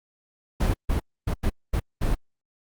brown noise bursts at uneven times, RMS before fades -22 dBFS, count 6, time 0.6-0.74 / 0.89-1 / 1.27-1.34 / 1.43-1.5 / 1.73-1.8 / 2.01-2.15 s, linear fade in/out 10 ms, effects Opus 48 kbps

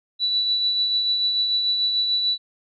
sine tone with tremolo, 3951 Hz, B7, in tune, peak -17 dBFS, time 0.19-2.38 s, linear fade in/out 50 ms, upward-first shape triangle, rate 6.8 Hz, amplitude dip 40%, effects none

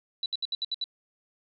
sine tone bursts, 3951 Hz, B7, in tune, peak -27 dBFS, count 7, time 0.23-0.841 s, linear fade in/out 2 ms, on 29 ms, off 68 ms, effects none

